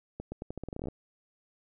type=accelerating click train; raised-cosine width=2 ms; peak=-24 dBFS; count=15; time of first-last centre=0.2-0.885 s; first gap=120 ms; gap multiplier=0.84; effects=none